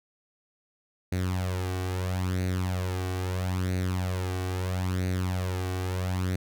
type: tone with flanger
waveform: sawtooth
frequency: 92 Hz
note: F#2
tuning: 9 cents flat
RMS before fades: -29 dBFS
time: 1.12-6.36 s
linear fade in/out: 5 ms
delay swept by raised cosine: 0.47 to 2.67 ms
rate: 0.76 Hz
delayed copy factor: +0.65
effects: none